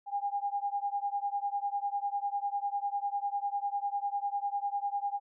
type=beating tone pair; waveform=sine; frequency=805 / 815 Hz; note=G5 / G#5; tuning=+46 / -33 cents; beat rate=10 Hz; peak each=-33 / -34 dBFS; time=0.06-5.2 s; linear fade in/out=50 ms; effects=none